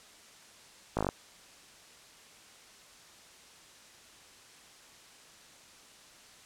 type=slowing click train; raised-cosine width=1 ms; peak=-15 dBFS; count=7; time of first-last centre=0.97-1.089 s; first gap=18 ms; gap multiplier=1.04; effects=white hiss -55 dBFS RMS until 6.45 s + low-pass 8000 Hz 12 dB/octave